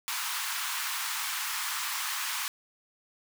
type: high-pass noise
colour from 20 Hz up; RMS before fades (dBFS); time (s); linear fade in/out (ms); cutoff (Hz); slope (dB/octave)
pink; -33; 0.08-2.48; 0; 930; 48
effects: none